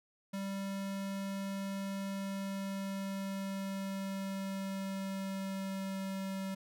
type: tone with pitch glide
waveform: square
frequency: 195.8 to 192.77 Hz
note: G3 to G3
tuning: -2 to -29 cents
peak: -37 dBFS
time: 0.33-6.55 s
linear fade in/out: 10 ms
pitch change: -27 cents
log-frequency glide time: 2.07-6.34 s
effects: none